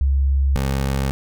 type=tone pair in turn; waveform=sine / 20% pulse; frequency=68.3 / 67.52 Hz; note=C#2 / C#2; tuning=-25 / -45 cents; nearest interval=unison; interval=20 cents; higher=first; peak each=-14 dBFS; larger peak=neither; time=0.01-0.56 / 0.56-1.11 s; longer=neither; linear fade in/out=0 ms; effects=none